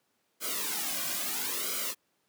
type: noise with flanger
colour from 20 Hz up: white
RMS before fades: -33 dBFS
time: 0.4-1.95 s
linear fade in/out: 50 ms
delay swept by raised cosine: 1.1 to 2.3 ms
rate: 0.75 Hz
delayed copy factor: -1
effects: pink hiss -74 dBFS RMS until 2.28 s + high-pass 200 Hz 12 dB/octave